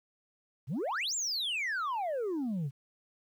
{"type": "exponential two-way sweep", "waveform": "sine", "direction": "up then down", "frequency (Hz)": [110, 7600, 127.5], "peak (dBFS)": -28, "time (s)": [0.67, 2.71], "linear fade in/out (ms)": 50, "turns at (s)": 1.15, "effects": ["tanh soft clip ceiling -30 dBFS", "11-bit"]}